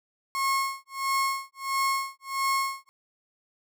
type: tone with tremolo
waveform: 35% pulse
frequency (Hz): 1086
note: C#6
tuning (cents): -36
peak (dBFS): -21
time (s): 0.35-2.89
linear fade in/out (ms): 0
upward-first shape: sine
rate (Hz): 1.5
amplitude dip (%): 100
effects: none